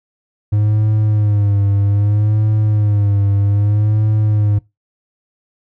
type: tone with vibrato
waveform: triangle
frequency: 103.8 Hz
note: G#2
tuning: in tune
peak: -9 dBFS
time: 0.52-4.59 s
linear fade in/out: 10 ms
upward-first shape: sine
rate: 0.63 Hz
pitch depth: 61 cents each way
effects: noise-tail reverb RT60 0.2 s tail -21 dB re dry